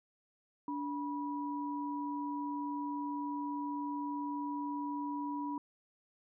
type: tone pair together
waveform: sine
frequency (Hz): 289.7 / 974.4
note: D4 / B5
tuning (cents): -24 / -24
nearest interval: octave + major sixth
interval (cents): 2100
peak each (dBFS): -37 / -39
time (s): 0.68-5.58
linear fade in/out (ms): 2
effects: none